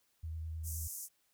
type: tone with vibrato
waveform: sine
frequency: 80.2 Hz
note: E2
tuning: 47 cents flat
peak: -38 dBFS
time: 0.23-0.88 s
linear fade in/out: 10 ms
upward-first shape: sine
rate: 9.7 Hz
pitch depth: 19 cents each way
type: band-pass noise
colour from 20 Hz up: white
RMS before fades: -44 dBFS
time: 0.63-1.09 s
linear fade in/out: 50 ms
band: 5900 to 15000 Hz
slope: 48 dB/octave
effects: white hiss -75 dBFS RMS until 1.33 s